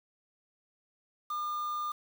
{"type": "tone with quantisation", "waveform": "triangle", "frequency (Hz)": 1207, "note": "D6", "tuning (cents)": 47, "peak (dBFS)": -30, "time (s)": [1.3, 1.92], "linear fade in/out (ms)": 5, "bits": 8, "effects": []}